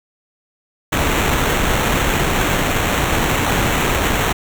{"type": "noise with sample-and-hold", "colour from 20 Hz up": "pink", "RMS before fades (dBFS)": -17, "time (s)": [0.92, 4.33], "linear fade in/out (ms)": 10, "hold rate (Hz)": 4900, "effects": []}